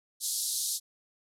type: band-pass noise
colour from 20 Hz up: white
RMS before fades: -32 dBFS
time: 0.2-0.8 s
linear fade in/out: 50 ms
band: 3800 to 12000 Hz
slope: 48 dB/octave
effects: none